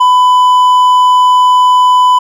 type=tone with hard clipping; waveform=triangle; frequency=1000 Hz; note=B5; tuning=21 cents sharp; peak=-5 dBFS; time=0-2.19 s; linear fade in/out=10 ms; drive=7 dB; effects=none